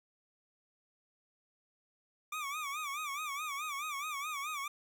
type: tone with vibrato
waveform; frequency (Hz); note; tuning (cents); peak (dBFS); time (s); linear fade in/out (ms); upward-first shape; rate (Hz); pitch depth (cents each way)
25% pulse; 1174.7; D6; 0; -33; 2.32-4.68; 5; sine; 4.7; 120
effects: none